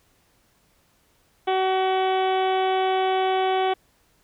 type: harmonic tone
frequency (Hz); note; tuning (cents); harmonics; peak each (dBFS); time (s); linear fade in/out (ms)
377.4; F#4; +34; 1 / 2 / 3 / 4 / 5 / 6 / 7 / 8 / 9 / 10; -23 / -22 / -33 / -36 / -39 / -36 / -43 / -37 / -37 / -48; 1.47-3.74; 10
effects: pink hiss -63 dBFS RMS until 4.23 s

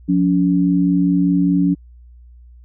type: tone pair together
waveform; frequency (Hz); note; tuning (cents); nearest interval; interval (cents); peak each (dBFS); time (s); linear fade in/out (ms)
sine; 178.5 / 283.4; F3 / C#4; +38 / +38; minor sixth; 800; -15; 0.08-1.75; 20
effects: added 60 Hz sine -40 dBFS peak until 2.64 s

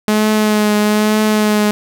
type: tone with vibrato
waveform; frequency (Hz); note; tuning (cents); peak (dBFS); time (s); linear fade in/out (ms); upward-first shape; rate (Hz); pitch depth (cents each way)
sawtooth; 212.2; G#3; +38; -7; 0.08-1.71; 0; triangle; 1.1; 26
effects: none

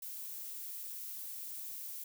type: noise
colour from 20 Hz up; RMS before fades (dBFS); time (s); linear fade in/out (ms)
violet; -44; 0.02-2.04; 5
effects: none

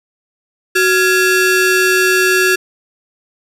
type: ring-modulated tone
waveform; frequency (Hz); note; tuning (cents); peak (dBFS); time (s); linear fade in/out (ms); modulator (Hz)
30% pulse; 1023; C6; -39; -4; 0.75-2.56; 10; 651
effects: resampled to 32000 Hz + 7-bit

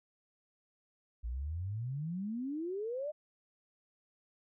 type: exponential sweep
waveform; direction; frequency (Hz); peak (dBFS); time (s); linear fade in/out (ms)
sine; up; 54.9 to 622.3; -35; 1.23-3.12; 20
effects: none

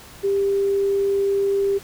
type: tone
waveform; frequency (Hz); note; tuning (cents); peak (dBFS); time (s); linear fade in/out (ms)
sine; 396.3; G4; +19; -17; 0.23-1.79; 20
effects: pink hiss -43 dBFS RMS until 1.83 s

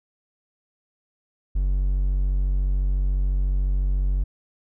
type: tone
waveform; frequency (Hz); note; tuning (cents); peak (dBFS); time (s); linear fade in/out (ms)
triangle; 47.04; F#1; +29; -17; 1.55-4.24; 10
effects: none

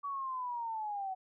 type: linear sweep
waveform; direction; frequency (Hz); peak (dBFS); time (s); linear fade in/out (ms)
sine; down; 1142 to 745; -35; 0.03-1.15; 20
effects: none

